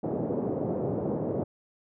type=band-pass noise; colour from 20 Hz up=white; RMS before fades=-30 dBFS; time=0.03-1.44 s; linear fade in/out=10 ms; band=110 to 540 Hz; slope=24 dB/octave; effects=none